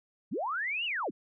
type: linear two-way sweep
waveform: sine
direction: up then down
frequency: 129.5 to 2970 to 129.5 Hz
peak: -30 dBFS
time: 0.31-1.11 s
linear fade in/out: 20 ms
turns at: 0.85 s
effects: none